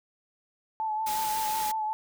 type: tone with vibrato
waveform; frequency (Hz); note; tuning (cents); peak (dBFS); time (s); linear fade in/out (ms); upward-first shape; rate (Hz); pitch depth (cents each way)
sine; 868; A5; -24; -27; 0.8-1.93; 0; sine; 5.5; 31
type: noise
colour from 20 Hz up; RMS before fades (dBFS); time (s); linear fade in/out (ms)
white; -35; 1.06-1.72; 10
effects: none